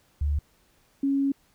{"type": "tone pair in turn", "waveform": "sine", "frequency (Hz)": [72.9, 276.1], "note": ["D2", "C#4"], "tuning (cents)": [-12, -7], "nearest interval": "octave + major seventh", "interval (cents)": 2305, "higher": "second", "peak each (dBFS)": [-22, -21], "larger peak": "second", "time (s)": [[0.21, 0.39], [1.03, 1.32]], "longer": "second", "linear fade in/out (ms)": 5, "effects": ["pink hiss -64 dBFS RMS until 1.54 s"]}